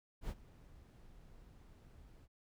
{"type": "noise with ADSR envelope", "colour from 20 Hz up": "brown", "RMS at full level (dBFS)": -39, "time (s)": [0.21, 2.28], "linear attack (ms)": 82, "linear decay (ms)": 48, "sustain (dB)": -20, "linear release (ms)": 42, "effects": []}